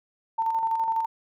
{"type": "tone with tremolo", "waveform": "sine", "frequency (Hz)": 902, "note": "A5", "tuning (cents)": 43, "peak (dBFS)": -21, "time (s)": [0.38, 1.06], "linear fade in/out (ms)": 10, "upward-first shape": "square", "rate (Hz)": 12, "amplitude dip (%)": 40, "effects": []}